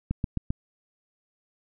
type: click train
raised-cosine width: 5 ms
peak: -14 dBFS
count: 4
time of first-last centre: 0.11-0.505 s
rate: 7.6 Hz
effects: none